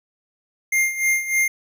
square tone with tremolo, 2112 Hz, C7, 16 cents sharp, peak -16 dBFS, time 0.72-1.48 s, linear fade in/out 5 ms, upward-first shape sine, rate 3.3 Hz, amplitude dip 75%, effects none

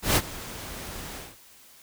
pink noise with ADSR envelope, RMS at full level -19 dBFS, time 0.02-1.37 s, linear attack 140 ms, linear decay 49 ms, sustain -19 dB, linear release 210 ms, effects white hiss -53 dBFS RMS until 1.82 s

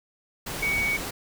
sine tone in noise, 2243 Hz, C#7, 20 cents sharp, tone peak -23 dBFS, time 0.62-0.97 s, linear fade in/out 10 ms, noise pink, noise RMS -33 dBFS, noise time 0.46-1.11 s, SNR +7 dB, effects none

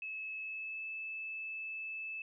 sine tone with pitch glide, 2594 to 2620 Hz, E7 to E7, -28 to -11 cents, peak -39 dBFS, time 0.02-2.22 s, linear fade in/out 2 ms, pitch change +17 cents, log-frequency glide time 0.41-0.86 s, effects none

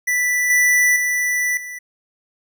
square tone with level steps, 1975.5 Hz, B6, in tune, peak -17 / -13 / -18 / -30 dBFS, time 0.07-1.79 s, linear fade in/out 10 ms, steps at 0.5 / 0.96 / 1.57 s, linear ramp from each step 2 ms, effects none

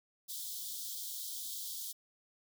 white high-pass noise, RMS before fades -42 dBFS, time 0.28-1.93 s, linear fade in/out 20 ms, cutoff 3200 Hz, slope 96 dB/octave, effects none

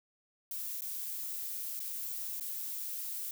violet noise with dropouts, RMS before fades -39 dBFS, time 0.51-3.31 s, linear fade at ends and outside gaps 2 ms, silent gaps 0.808-0.819 / 1.795-1.801 / 2.399-2.408 s, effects none

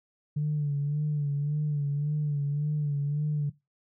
sine tone with vibrato, 146.6 Hz, D3, 3 cents flat, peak -24 dBFS, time 0.36-3.5 s, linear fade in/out 10 ms, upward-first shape sine, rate 1.8 Hz, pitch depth 51 cents each way, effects noise-tail reverb RT60 0.2 s tail -18 dB re dry + tanh soft clip ceiling -21 dBFS

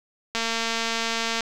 click train, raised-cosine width 0.2 ms, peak -9 dBFS, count 242, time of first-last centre 0.35-1.407 s, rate 228 Hz, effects none

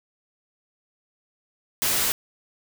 white noise, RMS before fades -23 dBFS, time 1.82-2.12 s, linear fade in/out 0 ms, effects none

